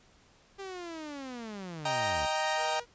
sawtooth linear sweep, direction down, 398.2 to 62.1 Hz, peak -35 dBFS, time 0.58-2.27 s, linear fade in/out 20 ms
sawtooth chord, Eb major, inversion none, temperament equal, 622.3 / 784 / 932.3 Hz, Eb5 / G5 / Bb5, 0 / 0 / 0 cents, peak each -29 dBFS, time 1.85-2.8 s, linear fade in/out 5 ms
sawtooth tone, 479.1 Hz, A#4, 47 cents sharp, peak -38 dBFS, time 2.56-2.86 s, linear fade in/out 50 ms
effects pink hiss -62 dBFS RMS until 2.94 s + resampled to 16000 Hz

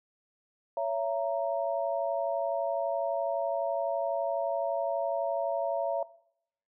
sine chord, A# diminished, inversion first, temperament just, 559.4 / 671.3 / 932.3 Hz, C#5 / E5 / A#5, +16 / +31 / 0 cents, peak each -32 / -31 / -36 dBFS, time 0.77-6.03 s, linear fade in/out 2 ms, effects noise-tail reverb RT60 0.7 s tail -19 dB re dry

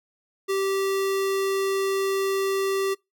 square tone, 389.2 Hz, G4, 12 cents flat, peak -23 dBFS, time 0.48-2.95 s, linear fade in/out 20 ms, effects noise-tail reverb RT60 0.2 s tail -25 dB re dry

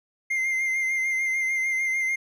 triangle tone with vibrato, 2095 Hz, C7, 2 cents sharp, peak -21 dBFS, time 0.3-2.16 s, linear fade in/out 10 ms, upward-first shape sine, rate 6.7 Hz, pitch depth 28 cents each way, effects none

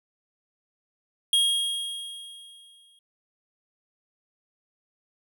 square tone with exponential decay, 3264 Hz, G#7, 31 cents flat, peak -18 dBFS, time 1.33-2.99 s, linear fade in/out 2 ms, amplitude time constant 360 ms, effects none

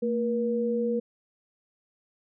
sine tone pair together, 226.9 / 478.2 Hz, A#3 / A#4, -47 / +44 cents, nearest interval octave + minor second, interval 1291 cents, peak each -28 / -26 dBFS, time 0.02-1 s, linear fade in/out 10 ms, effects none

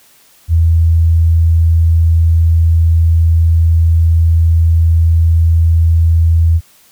sine tone, 82.41 Hz, E2, in tune, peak -6 dBFS, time 0.48-6.61 s, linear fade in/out 50 ms, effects white hiss -47 dBFS RMS until 6.91 s

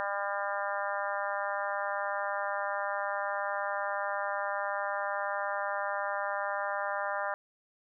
harmonic tone, 200.6 Hz, G3, 40 cents sharp, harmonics 3 / 4 / 5 / 6 / 7 / 8 / 9, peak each -36 / -37 / -38 / -39 / -39 / -40 / -41 dBFS, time 0-7.34 s, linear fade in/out 0 ms, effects none

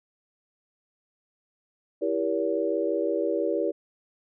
sine chord, E diminished seventh, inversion none, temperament just, 329.6 / 395.6 / 474.7 / 569.6 Hz, E4 / G4 / Bb4 / Db5, 0 / +16 / +31 / +47 cents, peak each -29 dBFS, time 2.01-3.72 s, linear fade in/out 20 ms, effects none

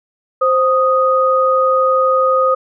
sine tone pair together, 523.3 / 1244.6 Hz, C5 / D#6, 0 / 0 cents, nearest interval octave + minor third, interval 1500 cents, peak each -13 dBFS, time 0.41-2.55 s, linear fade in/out 10 ms, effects none

